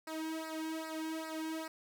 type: tone with flanger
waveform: sawtooth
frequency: 318.5 Hz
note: D#4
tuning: 41 cents sharp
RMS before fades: -40 dBFS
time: 0.07-1.68 s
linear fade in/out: 5 ms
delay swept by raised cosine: 0.3 to 1.7 ms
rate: 2.5 Hz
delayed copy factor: -1
effects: none